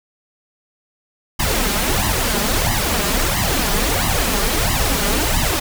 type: noise with flanger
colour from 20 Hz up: pink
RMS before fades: -18 dBFS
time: 1.39-5.6 s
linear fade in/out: 10 ms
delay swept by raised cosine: 1 to 5 ms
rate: 1.5 Hz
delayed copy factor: +1
effects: none